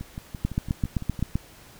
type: two click trains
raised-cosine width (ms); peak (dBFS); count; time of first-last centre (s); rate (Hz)
5; -11 / -21; 8 / 8; 0.45-1.356 / 0.01-1.192; 7.73 / 5.92
effects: pink hiss -50 dBFS RMS until 1.79 s